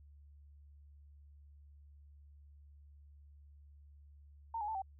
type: tone with pitch steps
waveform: sine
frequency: 911 / 834 / 882 / 772 Hz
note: A#5 / G#5 / A5 / G5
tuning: -40 / +7 / +4 / -27 cents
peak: -36 dBFS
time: 4.54-4.82 s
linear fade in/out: 5 ms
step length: 70 ms
effects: added 72 Hz sine -56 dBFS peak until 4.99 s